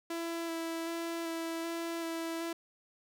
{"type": "tone with vibrato", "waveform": "sawtooth", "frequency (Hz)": 332.1, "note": "E4", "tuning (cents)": 13, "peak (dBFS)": -31, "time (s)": [0.1, 2.53], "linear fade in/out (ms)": 5, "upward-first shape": "square", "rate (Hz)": 1.3, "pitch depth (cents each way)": 12, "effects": []}